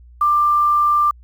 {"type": "tone with quantisation", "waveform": "sine", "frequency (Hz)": 1186, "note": "D6", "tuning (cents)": 17, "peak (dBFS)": -12, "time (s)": [0.21, 1.11], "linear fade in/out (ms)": 5, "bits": 7, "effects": ["added 60 Hz sine -41 dBFS peak until 1.23 s"]}